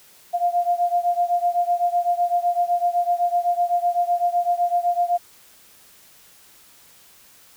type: beating tone pair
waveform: sine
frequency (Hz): 698.5 / 706.4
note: F5 / F5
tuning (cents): 0 / +20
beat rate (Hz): 7.9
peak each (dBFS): -20 / -22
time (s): 0.33-5.18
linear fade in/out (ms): 20
effects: white hiss -51 dBFS RMS until 7.56 s